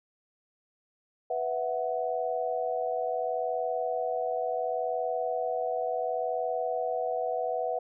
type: chord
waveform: sine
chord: B suspended fourth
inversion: none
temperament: equal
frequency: 493.9 / 659.3 / 740 Hz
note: B4 / E5 / F#5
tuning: 0 / 0 / 0 cents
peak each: -32 dBFS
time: 1.3-7.79 s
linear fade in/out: 5 ms
effects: none